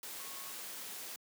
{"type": "tone in noise", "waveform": "sine", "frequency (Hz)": 1094, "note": "C#6", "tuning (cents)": -23, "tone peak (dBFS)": -55, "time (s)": [0.2, 0.52], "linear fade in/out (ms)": 2, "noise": "white", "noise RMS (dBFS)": -45, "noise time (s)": [0.03, 1.16], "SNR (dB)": -13, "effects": ["high-pass 200 Hz 12 dB/octave"]}